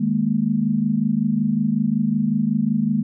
sine chord, D# suspended fourth, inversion none, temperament equal, 155.56 / 207.7 / 233.1 Hz, D#3 / G#3 / A#3, 0 / 0 / 0 cents, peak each -25 / -20 / -21 dBFS, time 0-3.03 s, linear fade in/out 10 ms, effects none

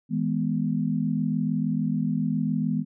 sine chord, E major, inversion none, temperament equal with one note detuned, 160.77 / 207.7 / 246.9 Hz, E3 / G#3 / B3, -43 / 0 / 0 cents, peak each -27 dBFS, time 0.09-2.85 s, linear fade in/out 50 ms, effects none

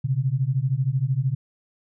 sine beating tone pair, 125.9 / 138.9 Hz, B2 / C#3, +34 / +4 cents, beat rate 13 Hz, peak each -23 dBFS, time 0.04-1.35 s, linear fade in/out 10 ms, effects none

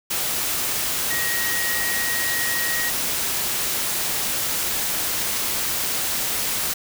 sine tone in noise, 1891 Hz, A#6, 24 cents sharp, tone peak -25 dBFS, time 1.1-2.9 s, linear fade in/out 10 ms, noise white, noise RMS -24 dBFS, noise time 0.1-6.74 s, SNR -4 dB, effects none

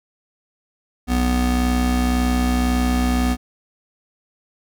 square tone pair together, 61.88 / 247.5 Hz, B1 / B3, +4 / +4 cents, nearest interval 2 octaves, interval 2400 cents, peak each -20 dBFS, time 1.07-3.37 s, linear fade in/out 50 ms, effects none

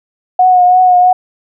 sine tone with vibrato, 729 Hz, F#5, 26 cents flat, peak -4 dBFS, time 0.39-1.13 s, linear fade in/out 5 ms, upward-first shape triangle, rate 3 Hz, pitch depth 32 cents each way, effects none

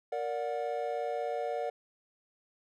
triangle chord, Bb augmented, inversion none, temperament just, 466.2 / 582.7 / 728.4 Hz, Bb4 / D5 / F#5, 0 / -14 / -27 cents, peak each -34 dBFS, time 0.12-1.7 s, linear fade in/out 5 ms, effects none

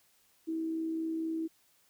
sine tone with amplitude modulation, 323.7 Hz, E4, 31 cents flat, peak -30 dBFS, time 0.47-1.48 s, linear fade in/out 20 ms, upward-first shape sine, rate 64.2 Hz, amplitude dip 30%, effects white hiss -68 dBFS RMS until 1.89 s

